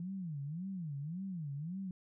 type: tone with vibrato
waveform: sine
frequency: 164.81 Hz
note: E3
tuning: in tune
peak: -38 dBFS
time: 0-1.91 s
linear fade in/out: 2 ms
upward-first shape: sine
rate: 1.8 Hz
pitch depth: 290 cents each way
effects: none